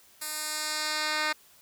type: tone with band-pass filter sweep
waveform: 10% pulse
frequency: 306.1 Hz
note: D#4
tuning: 28 cents flat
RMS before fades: -31 dBFS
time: 0.21-1.33 s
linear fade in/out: 10 ms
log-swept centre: 12000 to 2700 Hz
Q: 0.87
effects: white hiss -58 dBFS RMS until 1.61 s